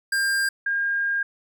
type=tone pair in turn; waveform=square / sine; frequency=1600 / 1613.9 Hz; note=G6 / G6; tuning=+35 / +50 cents; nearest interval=unison; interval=15 cents; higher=second; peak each=-21 dBFS; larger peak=neither; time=0.12-0.49 / 0.66-1.23 s; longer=second; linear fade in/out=5 ms; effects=none